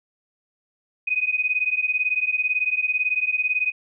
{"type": "beating tone pair", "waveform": "sine", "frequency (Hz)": [2491, 2509], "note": ["D#7", "D#7"], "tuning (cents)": [1, 14], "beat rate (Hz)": 18, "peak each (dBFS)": -23, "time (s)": [1.07, 3.72], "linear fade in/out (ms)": 10, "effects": []}